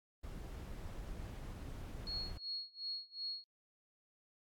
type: noise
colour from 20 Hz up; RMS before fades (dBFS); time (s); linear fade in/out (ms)
brown; -46; 0.23-2.38; 10
type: tone with tremolo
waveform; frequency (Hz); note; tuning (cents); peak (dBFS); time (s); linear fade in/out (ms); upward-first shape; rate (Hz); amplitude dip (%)
sine; 4317; C#8; -47; -38; 2.07-3.44; 0; sine; 2.7; 95
effects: AAC 64 kbps